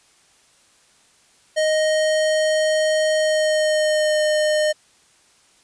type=tone with pitch glide; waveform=square; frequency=622.3 to 610.9 Hz; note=D#5 to D#5; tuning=0 to -32 cents; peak=-17 dBFS; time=1.56-4.73 s; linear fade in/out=20 ms; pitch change=-32 cents; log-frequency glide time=3.16-4.23 s; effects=white hiss -56 dBFS RMS until 5.63 s + resampled to 22050 Hz